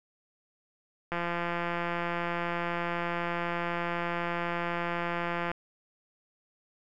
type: click train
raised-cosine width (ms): 0.5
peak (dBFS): -17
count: 757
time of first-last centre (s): 1.12-5.515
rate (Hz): 172
effects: none